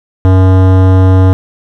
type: tone with hard clipping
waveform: sine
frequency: 93.7 Hz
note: F#2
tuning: 22 cents sharp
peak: -5 dBFS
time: 0.25-1.33 s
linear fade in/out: 0 ms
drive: 18 dB
effects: none